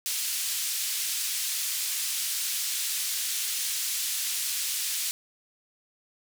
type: band-pass noise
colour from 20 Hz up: white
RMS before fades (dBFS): -30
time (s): 0.06-5.11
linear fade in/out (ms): 0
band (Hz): 2800 to 12000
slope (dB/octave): 12
effects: none